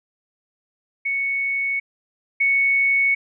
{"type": "tone pair in turn", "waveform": "sine", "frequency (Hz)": [2217, 2217], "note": ["C#7", "C#7"], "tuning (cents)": [0, 0], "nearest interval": "unison", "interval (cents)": 0, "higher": "neither", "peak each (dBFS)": [-20, -15], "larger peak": "second", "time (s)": [[1.05, 1.8], [2.4, 3.15]], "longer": "neither", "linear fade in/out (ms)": 10, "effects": []}